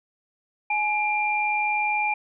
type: tone pair together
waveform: sine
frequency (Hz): 842 / 2382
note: G#5 / D7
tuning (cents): +24 / +24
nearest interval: octave + tritone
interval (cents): 1800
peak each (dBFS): -24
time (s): 0.7-2.14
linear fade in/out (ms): 5
effects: none